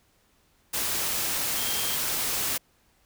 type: tone in noise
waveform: sine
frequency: 3200 Hz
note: G7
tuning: 35 cents sharp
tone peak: -35 dBFS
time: 1.57-1.96 s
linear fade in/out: 10 ms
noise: white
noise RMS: -28 dBFS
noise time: 0.73-2.58 s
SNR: -10 dB
effects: pink hiss -65 dBFS RMS until 3.05 s